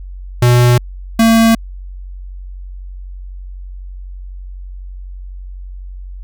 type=tone pair in turn; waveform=square; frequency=122.1 / 226.5 Hz; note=B2 / A#3; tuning=-19 / -50 cents; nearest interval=major seventh; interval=1069 cents; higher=second; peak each=-7 dBFS; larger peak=neither; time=0.42-0.78 / 1.19-1.55 s; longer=neither; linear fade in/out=5 ms; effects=added 46 Hz sine -26 dBFS peak until 6.23 s